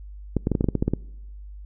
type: clicks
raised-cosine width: 3 ms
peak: -8 dBFS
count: 11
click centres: 0.367 / 0.471 / 0.517 / 0.552 / 0.609 / 0.643 / 0.687 / 0.753 / 0.825 / 0.88 / 0.936 s
effects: noise-tail reverb RT60 1.0 s tail -25 dB re dry + added 50 Hz sine -37 dBFS peak until 1.65 s